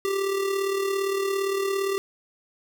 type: tone with amplitude modulation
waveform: square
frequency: 392 Hz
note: G4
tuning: in tune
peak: -22 dBFS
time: 0.05-1.98 s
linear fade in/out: 0 ms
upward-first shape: sine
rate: 37.5 Hz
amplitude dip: 50%
effects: none